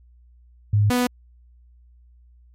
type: tone pair in turn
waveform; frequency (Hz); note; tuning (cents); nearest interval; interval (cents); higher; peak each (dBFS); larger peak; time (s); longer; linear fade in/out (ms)
sine / sawtooth; 103.9 / 247.1; G#2 / B3; +1 / +1; octave + minor third; 1500; second; -14; neither; 0.73-0.9 / 0.9-1.07; neither; 5
effects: added 60 Hz sine -49 dBFS peak until 2.54 s + MP3 64 kbps